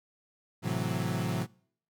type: chord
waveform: 35% pulse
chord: F# half-diminished seventh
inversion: first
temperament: equal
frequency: 110 / 130.81 / 164.81 / 185 Hz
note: A2 / C3 / E3 / F#3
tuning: 0 / 0 / 0 / 0 cents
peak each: -33 dBFS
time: 0.62-1.47 s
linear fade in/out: 50 ms
effects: noise-tail reverb RT60 0.6 s tail -25 dB re dry